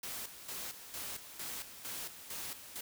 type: noise with tremolo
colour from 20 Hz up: white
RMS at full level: -42 dBFS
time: 0.03-2.81 s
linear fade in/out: 5 ms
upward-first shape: square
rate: 2.2 Hz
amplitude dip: 65%
effects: none